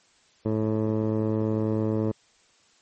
15% pulse tone with low-pass filter, 109 Hz, A2, 16 cents flat, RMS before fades -25 dBFS, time 0.45-2.12 s, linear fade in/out 10 ms, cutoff 600 Hz, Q 1.5, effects white hiss -61 dBFS RMS until 2.81 s + MP3 32 kbps

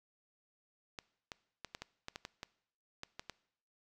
clicks, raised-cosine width 0.2 ms, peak -25 dBFS, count 12, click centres 0.988 / 1.318 / 1.647 / 1.749 / 1.82 / 2.084 / 2.159 / 2.251 / 2.431 / 3.034 / 3.195 / 3.297 s, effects noise-tail reverb RT60 0.7 s tail -21 dB re dry

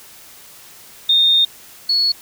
sine tone pair in turn, 3664 / 4381 Hz, A#7 / C#8, -31 / -21 cents, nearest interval minor third, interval 310 cents, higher second, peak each -10 / -13 dBFS, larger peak first, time 1.09-1.45 / 1.89-2.12 s, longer first, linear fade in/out 5 ms, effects white hiss -42 dBFS RMS until 2.21 s

